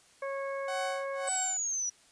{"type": "harmonic tone", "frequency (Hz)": 549, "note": "C#5", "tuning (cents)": -17, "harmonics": [1, 2, 3, 4], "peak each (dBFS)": [-34, -40, -44, -46], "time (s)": [0.22, 1.29], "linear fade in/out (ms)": 5}
{"type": "tone with tremolo", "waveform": "sawtooth", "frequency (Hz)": 750, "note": "F#5", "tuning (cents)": 23, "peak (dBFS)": -29, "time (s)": [0.68, 1.57], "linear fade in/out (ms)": 2, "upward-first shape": "sine", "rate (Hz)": 1.8, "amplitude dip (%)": 100}
{"type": "exponential sweep", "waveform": "sine", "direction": "down", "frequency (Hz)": [8110, 5780], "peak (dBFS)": -30, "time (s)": [1.27, 1.9], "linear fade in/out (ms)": 10}
{"effects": ["white hiss -61 dBFS RMS until 2.11 s", "resampled to 22050 Hz"]}